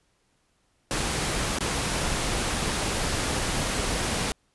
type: noise with dropouts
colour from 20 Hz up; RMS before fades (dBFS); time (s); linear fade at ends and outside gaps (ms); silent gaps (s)
pink; -27; 0.91-4.32; 0; 1.586-1.607
effects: pink hiss -69 dBFS RMS until 4.54 s + resampled to 24000 Hz